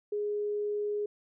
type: tone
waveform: sine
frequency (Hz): 415.3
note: G#4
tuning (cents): 0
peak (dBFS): -29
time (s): 0.12-1.06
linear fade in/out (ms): 5
effects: none